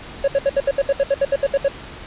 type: tone bursts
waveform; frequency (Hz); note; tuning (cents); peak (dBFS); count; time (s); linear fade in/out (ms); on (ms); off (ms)
triangle; 554.4; C#5; 0; -11; 14; 0.24-1.683; 5; 39; 69
effects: pink hiss -36 dBFS RMS until 2.06 s + resampled to 8000 Hz